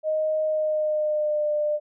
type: tone with pitch glide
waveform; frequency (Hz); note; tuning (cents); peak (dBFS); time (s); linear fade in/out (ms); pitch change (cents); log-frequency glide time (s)
sine; 622.3 to 598.7; D#5 to D5; 0 to +33; -21; 0.03-1.8; 50; -67; 0.44-1.46
effects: none